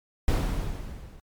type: noise with level ramp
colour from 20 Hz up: brown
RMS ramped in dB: -20 to -47 dBFS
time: 0.28-1.2 s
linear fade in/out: 2 ms
effects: MP3 96 kbps